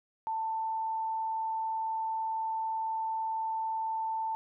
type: tone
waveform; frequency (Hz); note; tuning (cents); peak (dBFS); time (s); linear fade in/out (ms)
sine; 889; A5; +18; -30; 0.27-4.35; 0
effects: none